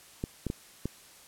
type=clicks; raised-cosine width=3 ms; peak=-18 dBFS; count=4; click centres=0.239 / 0.467 / 0.501 / 0.856 s; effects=white hiss -54 dBFS RMS until 1.27 s + low-pass 12000 Hz 12 dB/octave